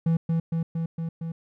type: tone with echo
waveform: triangle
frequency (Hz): 164.7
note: E3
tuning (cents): -1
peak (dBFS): -17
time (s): 0.06-0.17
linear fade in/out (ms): 5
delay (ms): 230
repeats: 5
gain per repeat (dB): -2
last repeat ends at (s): 1.32
effects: none